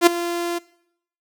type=tone with ADSR envelope; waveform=sawtooth; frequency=344.7 Hz; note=F4; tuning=23 cents flat; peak=-3 dBFS; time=0.01-0.59 s; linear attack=57 ms; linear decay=9 ms; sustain=-16 dB; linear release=14 ms; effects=noise-tail reverb RT60 0.7 s tail -20 dB re dry